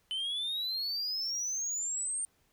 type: exponential sweep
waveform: sine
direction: up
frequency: 3024 to 8870 Hz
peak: -29 dBFS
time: 0.11-2.25 s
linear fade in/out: 0 ms
effects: tanh soft clip ceiling -31 dBFS + pink hiss -71 dBFS RMS until 2.52 s